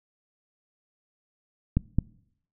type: clicks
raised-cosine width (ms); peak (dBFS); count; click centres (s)
5; -9; 2; 1.77 / 1.986
effects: noise-tail reverb RT60 0.7 s tail -23 dB re dry